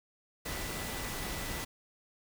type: tone in noise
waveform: sine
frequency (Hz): 1980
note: B6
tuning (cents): +4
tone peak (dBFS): -47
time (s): 0.45-1.65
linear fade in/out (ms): 10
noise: pink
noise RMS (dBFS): -38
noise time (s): 0.45-1.65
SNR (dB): -12
effects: none